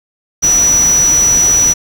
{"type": "tone in noise", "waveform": "sine", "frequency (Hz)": 5890, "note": "F#8", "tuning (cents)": -9, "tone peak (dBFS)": -7, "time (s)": [0.42, 1.74], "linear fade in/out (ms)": 20, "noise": "pink", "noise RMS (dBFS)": -21, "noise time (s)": [0.42, 1.74], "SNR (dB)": 11, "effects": []}